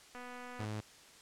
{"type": "click train", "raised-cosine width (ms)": 0.5, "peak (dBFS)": -34, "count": 124, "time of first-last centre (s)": [0.15, 0.648], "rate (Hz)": 247}
{"type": "tone", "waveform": "sawtooth", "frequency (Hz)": 106.9, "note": "A2", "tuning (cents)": -49, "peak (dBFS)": -34, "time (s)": [0.59, 0.81], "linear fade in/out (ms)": 10}
{"effects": ["white hiss -58 dBFS RMS until 1.21 s", "low-pass 8000 Hz 12 dB/octave"]}